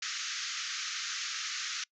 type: band-pass noise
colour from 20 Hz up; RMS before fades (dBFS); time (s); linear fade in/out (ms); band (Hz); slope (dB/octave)
white; -37; 0.02-1.84; 5; 1200 to 6800; 96
effects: noise-tail reverb RT60 0.1 s tail -24 dB re dry